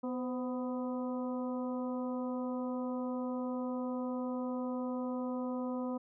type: harmonic tone with a mistuned harmonic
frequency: 249.7 Hz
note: B3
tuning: 19 cents sharp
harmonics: 1 / 2 / 3 / 4 / 5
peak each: -35 / -40 / -48 / -46 / -51 dBFS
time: 0.03-5.98 s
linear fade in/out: 10 ms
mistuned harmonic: 2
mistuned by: +45 cents
effects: none